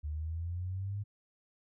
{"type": "exponential sweep", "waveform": "sine", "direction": "up", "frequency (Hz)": [73.5, 103.83], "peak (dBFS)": -34, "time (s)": [0.03, 1.04], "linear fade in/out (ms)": 20, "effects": []}